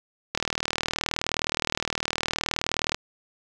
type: click train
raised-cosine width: 0.2 ms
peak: -7 dBFS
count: 103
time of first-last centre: 0.35-2.945 s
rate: 39.3 Hz
effects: none